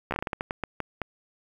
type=slowing click train; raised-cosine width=0.5 ms; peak=-14 dBFS; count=13; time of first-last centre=0.11-1.017 s; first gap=13 ms; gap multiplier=1.29; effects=8-bit